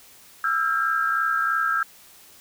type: tone cluster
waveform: sine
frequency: 1317 / 1380 / 1611 Hz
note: E6 / F6 / G6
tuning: -2 / -21 / +47 cents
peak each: -23 / -28 / -24 dBFS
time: 0.44-1.83 s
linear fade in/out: 2 ms
effects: white hiss -50 dBFS RMS until 2.4 s